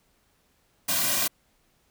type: noise with comb filter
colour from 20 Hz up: white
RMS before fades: -25 dBFS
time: 0.88-1.28 s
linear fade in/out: 10 ms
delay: 2.3 ms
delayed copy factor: -0.9
effects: pink hiss -67 dBFS RMS until 1.9 s